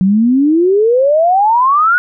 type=exponential sweep; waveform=sine; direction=up; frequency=182.3 to 1480 Hz; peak=-7 dBFS; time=0.01-1.98 s; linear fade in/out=0 ms; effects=none